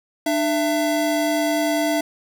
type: tone pair together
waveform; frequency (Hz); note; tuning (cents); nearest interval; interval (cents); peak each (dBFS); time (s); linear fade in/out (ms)
square; 299.4 / 668.6; D4 / E5; +33 / +24; octave + major second; 1391; -22; 0.26-2.01; 5
effects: none